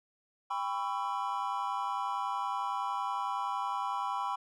triangle chord, C# half-diminished seventh, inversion second, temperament just, 798.3 / 997.9 / 1108.7 / 1330.5 Hz, G5 / B5 / C#6 / E6, +31 / +18 / 0 / +16 cents, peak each -35 / -33 / -36 / -39 dBFS, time 0.5-4.36 s, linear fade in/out 10 ms, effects none

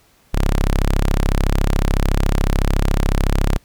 sawtooth tone, 33.88 Hz, C#1, 39 cents flat, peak -10 dBFS, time 0.33-3.58 s, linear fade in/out 20 ms, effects pink hiss -55 dBFS RMS until 3.64 s

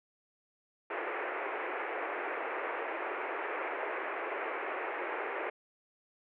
pink band-pass noise, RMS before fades -37 dBFS, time 0.9-5.5 s, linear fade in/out 5 ms, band 350 to 2400 Hz, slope 48 dB/octave, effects none

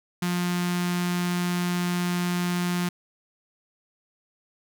sawtooth tone with notch filter, 176.8 Hz, F3, 22 cents sharp, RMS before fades -26 dBFS, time 0.22-2.89 s, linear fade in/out 5 ms, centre 510 Hz, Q 0.81, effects none

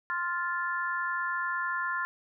harmonic tone, 349.2 Hz, F4, in tune, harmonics 3 / 4 / 5, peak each -33 / -33 / -33 dBFS, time 0.1-2.05 s, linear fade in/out 0 ms, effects none

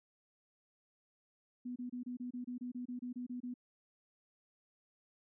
sine tone bursts, 246.9 Hz, B3, in tune, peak -39 dBFS, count 14, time 1.65-3.541 s, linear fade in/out 10 ms, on 110 ms, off 27 ms, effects none

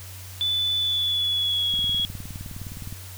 sine tone with pitch glide, 3488 to 3332 Hz, A7 to G#7, -16 to +5 cents, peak -21 dBFS, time 0.41-2.05 s, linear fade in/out 0 ms, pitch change -79 cents, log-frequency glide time 0.78-1.73 s
click train, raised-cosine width 5 ms, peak -24 dBFS, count 24, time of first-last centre 1.74-2.926 s, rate 19.4 Hz
effects added 93 Hz sine -39 dBFS peak until 3.17 s + white hiss -43 dBFS RMS until 3.17 s

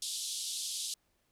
pink band-pass noise, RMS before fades -38 dBFS, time 0.02-0.94 s, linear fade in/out 2 ms, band 3300 to 11000 Hz, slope 48 dB/octave, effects pink hiss -75 dBFS RMS until 1.31 s

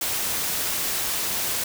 white noise, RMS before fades -26 dBFS, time 0.01-1.64 s, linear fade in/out 5 ms, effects none

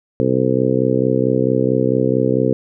harmonic tone, 64.5 Hz, C2, 24 cents flat, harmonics 2 / 3 / 4 / 5 / 6 / 7 / 8, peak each -21 / -23 / -20 / -22 / -22 / -19 / -22 dBFS, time 0.2-2.53 s, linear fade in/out 0 ms, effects none

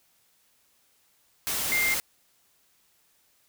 sine tone in noise, 2100 Hz, C7, 6 cents sharp, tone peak -23 dBFS, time 1.72-1.94 s, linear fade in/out 0 ms, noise white, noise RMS -29 dBFS, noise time 1.47-2 s, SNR +3 dB, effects white hiss -66 dBFS RMS until 3.48 s

